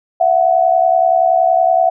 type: tone pair together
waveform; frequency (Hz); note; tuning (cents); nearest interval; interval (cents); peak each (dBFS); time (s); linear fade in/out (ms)
sine; 669.4 / 740; E5 / F#5; +26 / 0; major second; 174; -12; 0.2-1.9; 10
effects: none